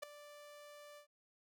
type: tone with ADSR envelope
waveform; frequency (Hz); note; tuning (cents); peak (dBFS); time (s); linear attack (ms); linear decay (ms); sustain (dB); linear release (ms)
sawtooth; 587.3; D5; 0; -34; 0.02-1.07; 13; 4; -16; 96
effects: none